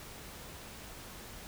silence, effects pink hiss -48 dBFS RMS until 1.47 s

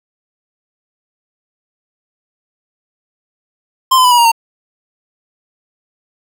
square tone with pitch steps, 1046.5 / 1019.1 / 992.3 / 966.3 / 941 / 916.3 Hz, C6 / C6 / B5 / B5 / A#5 / A#5, 0 / -46 / +8 / -38 / +16 / -30 cents, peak -7 dBFS, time 3.91-4.318 s, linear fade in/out 10 ms, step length 68 ms, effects 8-bit

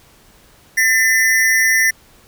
square ring-modulated tone, 1910 Hz, A#6, 42 cents sharp, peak -9 dBFS, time 0.77-1.91 s, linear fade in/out 10 ms, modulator 115 Hz, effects pink hiss -49 dBFS RMS until 2.27 s

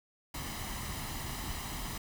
pink noise with comb filter, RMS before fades -39 dBFS, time 0.34-1.98 s, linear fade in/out 5 ms, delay 1 ms, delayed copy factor +0.55, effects none

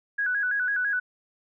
sine tone with vibrato, 1568 Hz, G6, in tune, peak -23 dBFS, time 0.18-1 s, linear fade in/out 10 ms, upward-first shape square, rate 6 Hz, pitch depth 90 cents each way, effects none

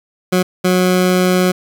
20% pulse tone bursts at uneven times, 182.6 Hz, F#3, 23 cents flat, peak -6 dBFS, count 2, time 0.32-0.43 / 0.64-1.52 s, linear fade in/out 10 ms, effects none

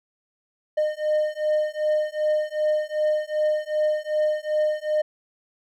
triangle beating tone pair, 609 / 611.6 Hz, D#5 / D#5, -37 / -30 cents, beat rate 2.6 Hz, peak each -22 dBFS, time 0.77-5.02 s, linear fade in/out 10 ms, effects none

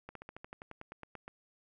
slowing click train, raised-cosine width 0.5 ms, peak -30 dBFS, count 14, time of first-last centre 0.09-1.28 s, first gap 63 ms, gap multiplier 1.06, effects none

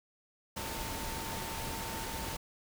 sine tone in noise, 900 Hz, A5, 39 cents sharp, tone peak -44 dBFS, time 0.56-2.37 s, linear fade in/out 10 ms, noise pink, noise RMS -39 dBFS, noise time 0.56-2.37 s, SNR -8 dB, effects none

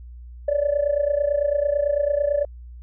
sine tone with amplitude modulation, 578 Hz, D5, 28 cents flat, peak -14 dBFS, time 0.48-2.45 s, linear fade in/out 5 ms, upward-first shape sine, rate 29 Hz, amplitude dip 80%, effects tanh soft clip ceiling -12 dBFS + added 60 Hz sine -37 dBFS peak until 2.82 s

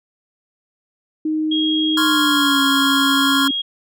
sine tone with pitch glide, 311.1 to 275.6 Hz, D#4 to C#4, 0 to -10 cents, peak -17 dBFS, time 1.25-3.51 s, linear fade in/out 5 ms, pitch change -210 cents, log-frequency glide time 2.01-2.62 s
sine tone, 3275 Hz, G#7, 25 cents flat, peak -19 dBFS, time 1.51-3.62 s, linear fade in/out 10 ms
square chord, Db major seventh, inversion third, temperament equal, 1046.5 / 1108.7 / 1396.9 / 1661.2 Hz, C6 / Db6 / F6 / Ab6, 0 / 0 / 0 / 0 cents, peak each -24 / -25 / -21 / -26 dBFS, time 1.97-3.48 s, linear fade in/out 5 ms
effects none

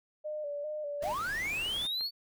sine tone with vibrato, 593 Hz, D5, 17 cents sharp, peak -34 dBFS, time 0.24-1.14 s, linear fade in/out 20 ms, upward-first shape square, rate 2.5 Hz, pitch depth 42 cents each way
triangle linear sweep, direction up, 516 to 4521 Hz, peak -30 dBFS, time 1-2.11 s, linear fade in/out 50 ms
pink noise, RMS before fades -45 dBFS, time 1.02-1.87 s, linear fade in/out 5 ms
clicks, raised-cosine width 0.5 ms, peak -33 dBFS, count 5, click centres 1.456 / 1.54 / 1.661 / 1.764 / 2.01 s
effects none

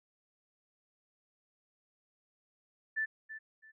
sine tone with echo, 1760 Hz, A6, in tune, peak -30 dBFS, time 2.96-3.06 s, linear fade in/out 20 ms, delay 330 ms, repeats 2, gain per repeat -12 dB, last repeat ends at 3.72 s, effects none

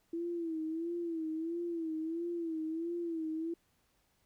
sine tone with vibrato, 330 Hz, E4, 2 cents sharp, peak -34 dBFS, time 0.13-3.54 s, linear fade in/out 5 ms, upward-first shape sine, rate 1.5 Hz, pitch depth 80 cents each way, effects pink hiss -74 dBFS RMS until 4.25 s

